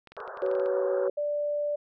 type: clicks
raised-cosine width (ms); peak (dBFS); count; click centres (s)
0.3; -32; 12; 0.073 / 0.12 / 0.167 / 0.203 / 0.277 / 0.373 / 0.421 / 0.463 / 0.514 / 0.552 / 0.598 / 0.66
type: band-pass noise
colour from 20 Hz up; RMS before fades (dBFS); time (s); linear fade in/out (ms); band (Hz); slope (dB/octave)
pink; -40; 0.17-1.08; 2; 390 to 1600; 96
type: chord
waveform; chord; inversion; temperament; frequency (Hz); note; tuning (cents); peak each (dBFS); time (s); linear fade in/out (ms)
sine; F# suspended fourth; none; equal with one note detuned; 379.7 / 493.9 / 554.4; F#4 / B4 / C#5; +45 / 0 / 0; -29 / -30 / -27; 0.42-1.1; 5
type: tone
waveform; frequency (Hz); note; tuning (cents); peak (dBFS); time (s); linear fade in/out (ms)
sine; 587.3; D5; 0; -26; 1.17-1.76; 10
effects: none